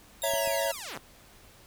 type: linear sweep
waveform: 5% pulse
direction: down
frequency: 3747 to 89 Hz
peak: -26 dBFS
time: 0.22-0.98 s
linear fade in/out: 0 ms
type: chord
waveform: square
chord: A# diminished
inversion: first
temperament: equal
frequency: 554.4 / 659.3 / 932.3 Hz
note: C#5 / E5 / A#5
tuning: 0 / 0 / 0 cents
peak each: -31 / -31 / -35 dBFS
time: 0.23-0.72 s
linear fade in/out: 10 ms
type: clicks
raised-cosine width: 3 ms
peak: -31 dBFS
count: 2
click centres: 0.337 / 0.475 s
effects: pink hiss -55 dBFS RMS until 1.66 s